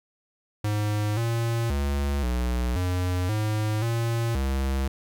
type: tone with pitch steps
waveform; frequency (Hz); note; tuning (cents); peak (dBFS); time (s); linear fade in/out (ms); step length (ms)
square; 105.1 / 116 / 70.6 / 61.2 / 90.4 / 107.3 / 116 / 67.1; G#2 / A#2 / C#2 / B1 / F#2 / A2 / A#2 / C2; +21 / -8 / +32 / -15 / -40 / -43 / -8 / +44; -24; 0.64-4.88; 5; 530
effects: 11-bit